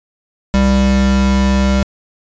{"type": "tone pair together", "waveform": "square", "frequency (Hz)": [65.81, 197.2], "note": ["C2", "G3"], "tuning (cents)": [11, 11], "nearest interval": "octave + perfect fifth", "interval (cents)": 1900, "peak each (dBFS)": -14, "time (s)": [0.54, 1.83], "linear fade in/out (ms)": 0, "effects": ["resampled to 16000 Hz"]}